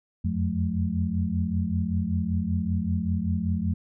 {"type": "tone cluster", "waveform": "sine", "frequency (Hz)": [85.5, 90.7, 178.3, 215.8], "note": ["F2", "F#2", "F3", "A3"], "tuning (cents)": [-36, -34, 36, -33], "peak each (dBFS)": -29, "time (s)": [0.24, 3.74], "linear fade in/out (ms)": 10, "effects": []}